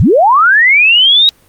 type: linear sweep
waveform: sine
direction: up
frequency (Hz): 68.2 to 3837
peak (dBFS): -4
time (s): 0-1.29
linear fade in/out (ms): 0
effects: pink hiss -48 dBFS RMS until 1.48 s + Opus 32 kbps